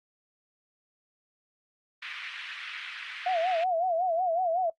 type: band-pass noise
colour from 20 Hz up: white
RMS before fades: -38 dBFS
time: 2.02-3.64 s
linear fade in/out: 5 ms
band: 1500 to 3000 Hz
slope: 24 dB/octave
type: tone with vibrato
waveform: sine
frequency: 698.5 Hz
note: F5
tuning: in tune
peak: -24 dBFS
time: 3.26-4.7 s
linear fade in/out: 5 ms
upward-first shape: sine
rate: 5.4 Hz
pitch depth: 130 cents each way
effects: noise-tail reverb RT60 0.1 s tail -22 dB re dry + Opus 32 kbps